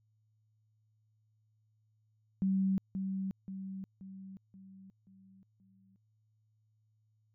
sine tone with echo, 191.8 Hz, G3, 37 cents flat, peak -27 dBFS, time 2.42-2.78 s, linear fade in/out 0 ms, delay 530 ms, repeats 6, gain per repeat -6 dB, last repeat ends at 5.96 s, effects added 108 Hz sine -70 dBFS peak until 7.34 s

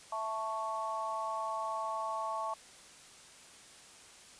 sine chord, A major, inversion second, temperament equal, 659.3 / 880 / 1108.7 Hz, E5 / A5 / C#6, 0 / 0 / 0 cents, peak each -40 / -38 / -37 dBFS, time 0.12-2.54 s, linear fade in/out 5 ms, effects white hiss -55 dBFS RMS until 4.39 s + resampled to 22050 Hz

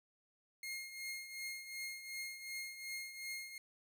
sawtooth tone with tremolo, 2139 Hz, C7, 38 cents sharp, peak -37 dBFS, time 0.63-3.58 s, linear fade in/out 2 ms, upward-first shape triangle, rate 2.7 Hz, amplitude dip 70%, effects none

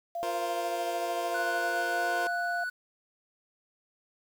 sine tone with pitch glide, 685 to 698.2 Hz, F5 to F5, -34 to -1 cents, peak -31 dBFS, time 0.15-2.64 s, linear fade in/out 5 ms, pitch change +33 cents, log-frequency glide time 1.47-2.1 s
25% pulse chord, F suspended fourth, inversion none, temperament equal, 349.2 / 466.2 / 523.3 Hz, F4 / Bb4 / C5, 0 / 0 / 0 cents, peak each -34 dBFS, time 0.23-2.27 s, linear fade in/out 0 ms
triangle tone, 1480 Hz, F#6, in tune, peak -29 dBFS, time 1.34-2.7 s, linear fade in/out 10 ms
effects 9-bit

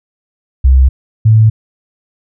sine tone pair in turn, 65.41 / 110.01 Hz, C2 / A2, 0 / 0 cents, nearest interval major sixth, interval 900 cents, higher second, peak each -3 dBFS, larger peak neither, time 0.64-0.89 / 1.25-1.5 s, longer neither, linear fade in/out 10 ms, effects none

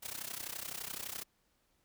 white noise with amplitude modulation, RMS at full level -39 dBFS, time 0.02-1.24 s, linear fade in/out 20 ms, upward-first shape sine, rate 31.8 Hz, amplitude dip 85%, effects pink hiss -75 dBFS RMS until 1.84 s

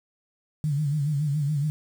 sine tone with vibrato, 146.83 Hz, D3, in tune, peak -22 dBFS, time 0.64-1.7 s, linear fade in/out 0 ms, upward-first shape sine, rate 7.1 Hz, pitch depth 95 cents each way, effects 8-bit

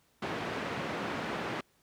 pink band-pass noise, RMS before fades -36 dBFS, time 0.22-1.61 s, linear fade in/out 5 ms, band 170 to 2400 Hz, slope 12 dB/octave, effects pink hiss -69 dBFS RMS until 1.82 s + high-pass 60 Hz 12 dB/octave

